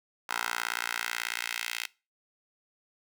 10% pulse tone with high-pass filter sweep, 58.27 Hz, A#1, in tune, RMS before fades -34 dBFS, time 0.29-1.86 s, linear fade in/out 5 ms, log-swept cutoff 1200 to 2400 Hz, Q 1.6, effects noise-tail reverb RT60 0.3 s tail -22 dB re dry

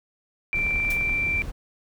sine tone, 2349 Hz, D7, in tune, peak -22 dBFS, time 0.53-1.42 s, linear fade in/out 0 ms
brown noise, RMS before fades -32 dBFS, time 0.54-1.52 s, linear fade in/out 20 ms
clicks, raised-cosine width 0.5 ms, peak -24 dBFS, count 12, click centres 0.543 / 0.589 / 0.666 / 0.708 / 0.759 / 0.801 / 0.85 / 0.89 / 0.921 / 0.967 / 1.011 / 1.094 s
white noise with exponential decay, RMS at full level -33 dBFS, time 0.9-1.06 s, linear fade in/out 5 ms, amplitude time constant 33 ms
effects none

